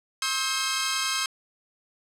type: tone cluster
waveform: 10% pulse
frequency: 1069 / 1290 / 1588 Hz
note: C6 / E6 / G6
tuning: +37 / -38 / +22 cents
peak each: -21 dBFS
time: 0.22-1.26 s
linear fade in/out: 2 ms
effects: low-pass 12000 Hz 12 dB/octave